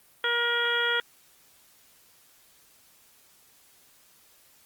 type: harmonic tone with a mistuned harmonic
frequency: 474.4 Hz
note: A#4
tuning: 30 cents sharp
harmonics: 1 / 2 / 3 / 4 / 5 / 6 / 7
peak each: -32 / -35 / -27 / -30 / -39 / -39 / -29 dBFS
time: 0.24-1 s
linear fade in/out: 2 ms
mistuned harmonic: 6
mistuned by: +20 cents
effects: white hiss -59 dBFS RMS until 4.65 s + Opus 32 kbps

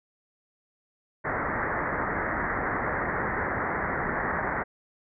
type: low-pass noise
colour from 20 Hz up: white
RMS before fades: -29 dBFS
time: 1.24-4.64 s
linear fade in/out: 20 ms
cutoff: 2000 Hz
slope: 96 dB/octave
effects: none

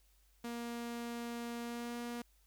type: tone with pitch glide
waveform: sawtooth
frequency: 236 to 238.6 Hz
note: A#3 to A#3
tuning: +22 to +41 cents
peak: -36 dBFS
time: 0.44-2.22 s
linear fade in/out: 5 ms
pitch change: +19 cents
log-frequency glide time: 1.61-1.97 s
effects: added 50 Hz sine -67 dBFS peak until 2.46 s + white hiss -73 dBFS RMS until 2.46 s

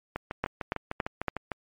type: two click trains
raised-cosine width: 0.5 ms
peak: -16 / -12 dBFS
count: 10 / 4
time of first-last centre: 0.16-1.517 / 0.44-1.283 s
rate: 6.63 / 3.56 Hz
effects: MP3 64 kbps

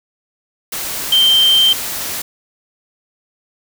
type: tone in noise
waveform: sine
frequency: 3136 Hz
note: G7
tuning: in tune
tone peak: -8 dBFS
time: 1.12-1.73 s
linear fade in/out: 5 ms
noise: white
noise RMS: -23 dBFS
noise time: 0.72-2.22 s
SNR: +12 dB
effects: none

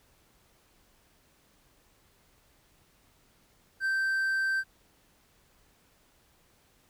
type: tone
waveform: triangle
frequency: 1560 Hz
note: G6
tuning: 9 cents flat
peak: -24 dBFS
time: 3.8-4.64 s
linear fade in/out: 50 ms
effects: pink hiss -65 dBFS RMS until 6.89 s

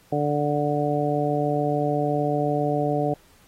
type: harmonic tone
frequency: 146.83 Hz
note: D3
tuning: in tune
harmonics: 1 / 2 / 3 / 4 / 5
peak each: -27 / -27 / -27 / -27 / -27 dBFS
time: 0.12-3.14 s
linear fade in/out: 5 ms
effects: pink hiss -57 dBFS RMS until 3.47 s + AAC 48 kbps

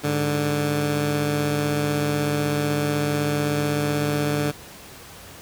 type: tone pair together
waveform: 15% pulse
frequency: 103.23 / 146.83 Hz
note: G#2 / D3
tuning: -10 / 0 cents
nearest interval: tritone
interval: 610 cents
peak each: -24 / -15 dBFS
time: 0.03-4.52 s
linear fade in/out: 20 ms
effects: pink hiss -42 dBFS RMS until 5.41 s + high-pass 60 Hz 12 dB/octave

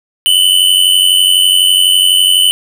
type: tone pair together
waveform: square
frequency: 2960 / 3052 Hz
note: F#7 / G7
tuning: 0 / -47 cents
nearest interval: minor second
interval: 53 cents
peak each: -10 dBFS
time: 0.26-2.51 s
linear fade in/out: 0 ms
effects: none

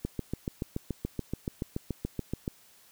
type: click train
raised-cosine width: 3 ms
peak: -18 dBFS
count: 18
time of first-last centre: 0.05-2.479 s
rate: 7 Hz
effects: white hiss -59 dBFS RMS until 2.91 s

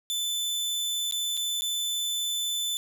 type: tone with dropouts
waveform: sawtooth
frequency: 3516 Hz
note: A7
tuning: 2 cents flat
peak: -24 dBFS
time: 0.1-2.77 s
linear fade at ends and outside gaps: 0 ms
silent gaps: 1.111-1.123 / 1.369-1.374 / 1.61-1.62 s
effects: 9-bit

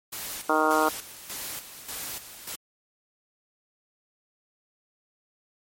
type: noise with tremolo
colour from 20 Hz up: white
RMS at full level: -35 dBFS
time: 0.12-2.56 s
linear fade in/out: 10 ms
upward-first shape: square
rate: 1.7 Hz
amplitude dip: 65%
type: harmonic tone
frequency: 155.56 Hz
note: D#3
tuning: in tune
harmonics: 2 / 3 / 4 / 5 / 6 / 7 / 8 / 9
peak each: -28 / -28 / -28 / -28 / -28 / -28 / -28 / -28 dBFS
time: 0.49-0.89 s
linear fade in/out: 5 ms
effects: MP3 64 kbps

